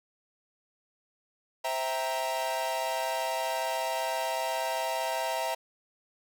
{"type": "chord", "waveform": "45% pulse", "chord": "C dominant seventh", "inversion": "none", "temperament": "equal with one note detuned", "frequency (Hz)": [523.3, 656.2, 784, 932.3], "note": ["C5", "E5", "G5", "Bb5"], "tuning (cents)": [0, -8, 0, 0], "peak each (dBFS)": [-38, -33, -37, -33], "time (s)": [1.64, 5.55], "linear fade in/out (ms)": 10, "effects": []}